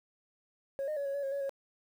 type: tone with pitch steps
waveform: sine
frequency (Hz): 549 / 611 / 564 / 553 / 566 / 544 / 561 / 549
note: C#5 / D#5 / C#5 / C#5 / C#5 / C#5 / C#5 / C#5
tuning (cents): -17 / -32 / +30 / -4 / +36 / -33 / +21 / -17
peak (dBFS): -30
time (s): 0.79-1.494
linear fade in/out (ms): 0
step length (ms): 88
effects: tanh soft clip ceiling -30 dBFS + 10-bit